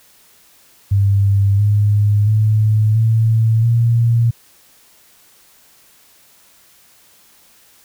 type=tone with pitch steps; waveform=sine; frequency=99.5 / 103.55 / 107.76 / 112.14 / 116.7 Hz; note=G2 / G#2 / A2 / A2 / A#2; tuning=+26 / -5 / -36 / +33 / +2 cents; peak=-10 dBFS; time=0.91-4.31 s; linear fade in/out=10 ms; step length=680 ms; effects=white hiss -50 dBFS RMS until 7.84 s